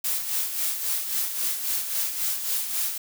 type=noise with tremolo; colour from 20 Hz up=blue; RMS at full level=-25 dBFS; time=0.04-2.98 s; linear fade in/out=5 ms; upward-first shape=sine; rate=3.7 Hz; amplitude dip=55%; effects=none